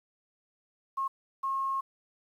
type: tone bursts at uneven times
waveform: sine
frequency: 1080 Hz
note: C#6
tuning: 45 cents flat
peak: -28 dBFS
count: 2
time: 0.97-1.08 / 1.43-1.81 s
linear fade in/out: 10 ms
effects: 10-bit